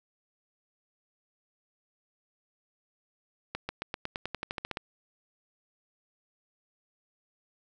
accelerating click train, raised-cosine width 0.3 ms, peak -17 dBFS, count 14, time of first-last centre 3.55-4.771 s, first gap 140 ms, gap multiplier 0.93, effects none

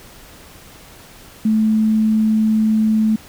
sine tone, 218 Hz, A3, 16 cents flat, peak -12 dBFS, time 1.45-3.16 s, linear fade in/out 5 ms, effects pink hiss -42 dBFS RMS until 3.28 s

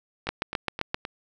two click trains, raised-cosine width 0.3 ms, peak -9 / -16 dBFS, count 6 / 4, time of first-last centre 0.29-0.944 / 0.27-1.051 s, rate 7.64 / 3.84 Hz, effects none

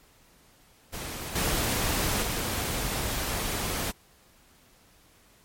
pink noise with level steps, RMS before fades -36 / -27 / -30 dBFS, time 0.92-3.92 s, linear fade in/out 20 ms, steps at 1.35 / 2.22 s, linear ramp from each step 10 ms, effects pink hiss -59 dBFS RMS until 5.44 s + MP3 64 kbps

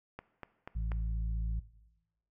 click train, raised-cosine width 0.5 ms, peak -27 dBFS, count 4, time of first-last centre 0.19-0.918 s, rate 4.12 Hz
harmonic tone, 55 Hz, A1, in tune, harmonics 1 / 2 / 3, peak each -32 / -42 / -46 dBFS, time 0.75-1.6 s, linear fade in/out 10 ms
effects noise-tail reverb RT60 1.0 s tail -17 dB re dry

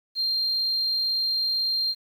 sine tone, 4186 Hz, C8, in tune, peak -21 dBFS, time 0.15-1.95 s, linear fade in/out 50 ms, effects tanh soft clip ceiling -19 dBFS + 9-bit

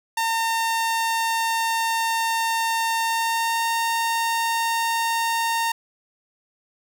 sawtooth tone with pitch glide, 910 to 917.9 Hz, A#5 to A#5, -42 to -27 cents, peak -17 dBFS, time 0.17-5.72 s, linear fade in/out 5 ms, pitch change +15 cents, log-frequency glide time 3.01-3.67 s, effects none

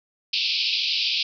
white band-pass noise, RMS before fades -24 dBFS, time 0.33-1.23 s, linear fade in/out 5 ms, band 2400 to 5100 Hz, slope 96 dB/octave, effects none

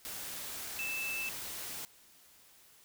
sine tone in noise, 2637 Hz, E7, in tune, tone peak -35 dBFS, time 0.79-1.29 s, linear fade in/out 0 ms, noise white, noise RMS -42 dBFS, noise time 0.05-1.85 s, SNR +4 dB, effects white hiss -61 dBFS RMS until 2.84 s

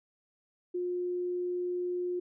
sine tone, 357 Hz, F4, 38 cents sharp, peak -30 dBFS, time 0.74-2.2 s, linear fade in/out 10 ms, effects none

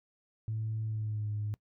sine tone with pitch glide, 110 to 105.09 Hz, A2 to G#2, 0 to +21 cents, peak -31 dBFS, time 0.48-1.54 s, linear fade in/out 0 ms, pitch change -79 cents, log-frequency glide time 0.84-1.3 s, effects noise-tail reverb RT60 0.1 s tail -23 dB re dry + tanh soft clip ceiling -27 dBFS

